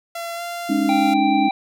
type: tone with pitch glide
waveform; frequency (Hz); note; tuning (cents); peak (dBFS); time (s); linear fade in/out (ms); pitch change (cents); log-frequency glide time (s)
sawtooth; 680 to 691.9; F5 to F5; -46 to -16; -23; 0.15-1.14; 5; +30; 0.35-0.42
type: chord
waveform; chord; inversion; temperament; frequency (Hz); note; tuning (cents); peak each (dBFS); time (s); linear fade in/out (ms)
sine; Ab suspended fourth; none; equal with one note detuned; 207.7 / 277.2 / 307.2; Ab3 / Db4 / Eb4; 0 / 0 / -22; -23 / -20 / -20; 0.69-1.49; 10
type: harmonic tone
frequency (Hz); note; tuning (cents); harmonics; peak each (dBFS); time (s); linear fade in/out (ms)
784; G5; 0; 1 / 3 / 5; -18 / -28 / -32; 0.89-1.51; 2
effects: none